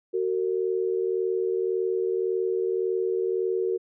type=tone pair together; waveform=sine; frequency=374.2 / 456 Hz; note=F#4 / A#4; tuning=+20 / -38 cents; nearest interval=minor third; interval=342 cents; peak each=-25 / -27 dBFS; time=0.13-3.78 s; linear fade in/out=20 ms; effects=none